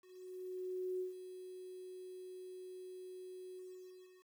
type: tone with ADSR envelope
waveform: sine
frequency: 368.7 Hz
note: F#4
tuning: 6 cents flat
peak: -36 dBFS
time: 0-4.3 s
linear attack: 1000 ms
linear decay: 130 ms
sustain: -11 dB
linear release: 720 ms
effects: 11-bit